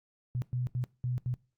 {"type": "tone bursts at uneven times", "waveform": "sine", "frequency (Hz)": 124.4, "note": "B2", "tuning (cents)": 13, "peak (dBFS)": -29, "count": 5, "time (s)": [[0.35, 0.42], [0.53, 0.67], [0.75, 0.84], [1.04, 1.18], [1.26, 1.34]], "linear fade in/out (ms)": 0, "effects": ["noise-tail reverb RT60 0.3 s tail -20 dB re dry", "Opus 48 kbps"]}